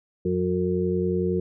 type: harmonic tone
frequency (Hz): 90.8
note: F#2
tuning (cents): -32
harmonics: 1 / 2 / 4 / 5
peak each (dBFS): -31 / -26 / -25 / -28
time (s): 0.25-1.4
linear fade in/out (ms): 5
effects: none